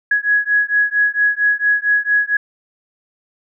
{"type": "beating tone pair", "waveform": "sine", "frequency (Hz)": [1670, 1674.4], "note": ["G#6", "G#6"], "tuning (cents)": [9, 14], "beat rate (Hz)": 4.4, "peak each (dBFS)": -16, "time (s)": [0.11, 2.37], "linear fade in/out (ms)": 5, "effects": []}